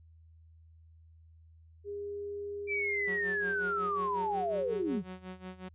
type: tone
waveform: sine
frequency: 406.8 Hz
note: G#4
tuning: 36 cents flat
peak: -36 dBFS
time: 1.84-5.02 s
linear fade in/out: 50 ms
type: linear sweep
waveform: sine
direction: down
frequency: 2352 to 155.56 Hz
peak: -30 dBFS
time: 2.67-5.04 s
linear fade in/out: 50 ms
type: tone with tremolo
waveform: sawtooth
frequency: 185 Hz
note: F#3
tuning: in tune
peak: -36 dBFS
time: 3.07-5.69 s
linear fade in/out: 10 ms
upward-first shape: sine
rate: 5.5 Hz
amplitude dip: 85%
effects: added 81 Hz sine -55 dBFS peak until 5.74 s + resampled to 8000 Hz